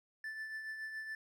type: tone with tremolo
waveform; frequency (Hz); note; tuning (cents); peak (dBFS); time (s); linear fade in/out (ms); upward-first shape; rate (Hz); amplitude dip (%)
triangle; 1758; A6; -2; -37; 0.24-1.15; 2; triangle; 7.1; 50
effects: none